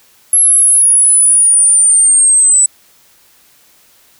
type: linear sweep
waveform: sine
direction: down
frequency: 11175 to 7902 Hz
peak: -5 dBFS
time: 0.33-2.66 s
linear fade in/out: 2 ms
effects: white hiss -48 dBFS RMS until 4.19 s